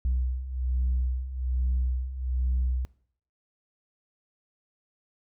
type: beating tone pair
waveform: sine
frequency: 62.3 / 63.5 Hz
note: B1 / B1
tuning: +16 / +49 cents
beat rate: 1.2 Hz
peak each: -29 / -25 dBFS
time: 0.05-2.85 s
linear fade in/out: 0 ms
effects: noise-tail reverb RT60 0.6 s tail -22 dB re dry + tanh soft clip ceiling -20 dBFS